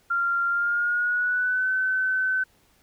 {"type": "tone with pitch glide", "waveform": "sine", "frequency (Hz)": [1387, 1521.3], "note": ["F6", "F#6"], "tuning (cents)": [-12, 48], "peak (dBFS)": -21, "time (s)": [0.1, 2.44], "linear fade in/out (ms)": 10, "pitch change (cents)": 160, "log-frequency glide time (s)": [0.48, 1.7], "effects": ["pink hiss -62 dBFS RMS until 2.82 s"]}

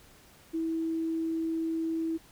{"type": "tone", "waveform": "sine", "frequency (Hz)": 325.5, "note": "E4", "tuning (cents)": -22, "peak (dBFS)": -28, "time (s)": [0.53, 2.18], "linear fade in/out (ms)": 20, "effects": ["pink hiss -57 dBFS RMS until 2.31 s"]}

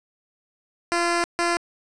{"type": "tone bursts at uneven times", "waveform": "10% pulse", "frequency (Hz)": 343.8, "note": "F4", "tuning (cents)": -27, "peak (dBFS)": -12, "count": 2, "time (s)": [[0.92, 1.24], [1.39, 1.57]], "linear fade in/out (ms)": 0, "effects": ["resampled to 22050 Hz", "7-bit"]}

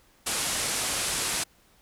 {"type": "low-pass noise", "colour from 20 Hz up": "white", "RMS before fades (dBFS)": -29, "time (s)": [0.26, 1.44], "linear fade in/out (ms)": 10, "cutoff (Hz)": 11000, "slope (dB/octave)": 48, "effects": ["pink hiss -61 dBFS RMS until 1.81 s"]}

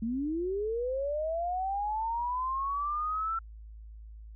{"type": "linear sweep", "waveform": "sine", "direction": "up", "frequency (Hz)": [215.7, 1349], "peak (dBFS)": -29, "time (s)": [0.02, 3.39], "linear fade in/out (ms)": 5, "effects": ["added 54 Hz sine -44 dBFS peak until 4.35 s"]}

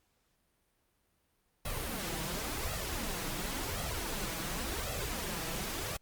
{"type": "noise with flanger", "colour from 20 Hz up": "pink", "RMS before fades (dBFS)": -37, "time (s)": [1.65, 5.97], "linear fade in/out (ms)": 5, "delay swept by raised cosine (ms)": [1.5, 6.2], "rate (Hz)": 0.92, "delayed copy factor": 0.6, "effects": ["pink hiss -75 dBFS RMS until 6.01 s", "Opus 48 kbps"]}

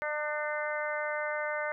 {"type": "harmonic tone with a mistuned harmonic", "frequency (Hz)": 300.5, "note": "D4", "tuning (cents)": 40, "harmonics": [2, 3, 4, 5, 6, 7], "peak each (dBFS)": [-34, -40, -40, -37, -40, -39], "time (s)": [0.02, 1.72], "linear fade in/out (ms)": 0, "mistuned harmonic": 7, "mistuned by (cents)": -23, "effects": []}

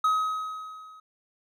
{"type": "tone with level ramp", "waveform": "triangle", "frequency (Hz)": 1269, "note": "D#6", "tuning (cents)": 34, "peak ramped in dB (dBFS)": [-17, -45], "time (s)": [0.04, 1], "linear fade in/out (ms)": 5, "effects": []}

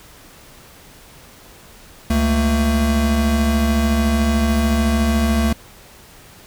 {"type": "tone pair together", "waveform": "square", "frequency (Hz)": [70.4, 224.9], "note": ["C#2", "A3"], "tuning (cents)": [27, 38], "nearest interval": "octave + minor sixth", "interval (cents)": 2011, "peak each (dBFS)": -18, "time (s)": [2.1, 5.53], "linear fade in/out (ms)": 5, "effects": ["pink hiss -44 dBFS RMS until 6.46 s"]}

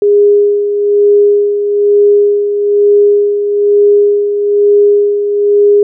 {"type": "tone with tremolo", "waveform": "sine", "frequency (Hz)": 409.9, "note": "G#4", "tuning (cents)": -23, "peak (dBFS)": -3, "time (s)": [0.02, 5.83], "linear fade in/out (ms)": 2, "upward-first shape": "sine", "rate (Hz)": 1.1, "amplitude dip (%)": 55, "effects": []}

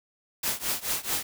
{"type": "noise with tremolo", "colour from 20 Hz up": "white", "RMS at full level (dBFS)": -26, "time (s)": [0.43, 1.23], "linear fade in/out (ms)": 5, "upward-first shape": "triangle", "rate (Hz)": 4.6, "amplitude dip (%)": 95, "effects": []}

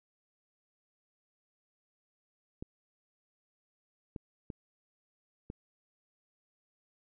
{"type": "clicks", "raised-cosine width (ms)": 3, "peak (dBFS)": -27, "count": 4, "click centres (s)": [2.625, 4.162, 4.502, 5.501], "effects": []}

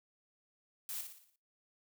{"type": "noise with echo", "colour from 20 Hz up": "blue", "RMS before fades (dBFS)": -41, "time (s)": [0.89, 1.01], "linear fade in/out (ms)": 0, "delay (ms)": 58, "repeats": 6, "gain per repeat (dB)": -6, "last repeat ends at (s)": 1.358, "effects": ["noise-tail reverb RT60 0.3 s tail -20 dB re dry"]}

